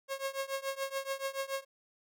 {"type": "tone with tremolo", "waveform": "sawtooth", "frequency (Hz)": 543, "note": "C#5", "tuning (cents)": -36, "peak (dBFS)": -27, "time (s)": [0.08, 1.65], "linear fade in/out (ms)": 50, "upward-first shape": "triangle", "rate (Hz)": 7, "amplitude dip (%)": 95, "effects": []}